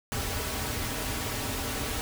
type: noise with comb filter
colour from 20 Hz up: pink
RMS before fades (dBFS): -32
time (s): 0.12-2.01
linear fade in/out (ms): 0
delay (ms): 5.7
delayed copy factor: -0.6
effects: none